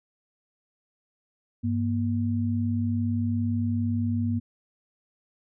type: tone pair together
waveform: sine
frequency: 99.81 / 237.4 Hz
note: G2 / A#3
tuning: +32 / +32 cents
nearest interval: octave + minor third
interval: 1500 cents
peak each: -26 dBFS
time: 1.63-4.4 s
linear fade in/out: 20 ms
effects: none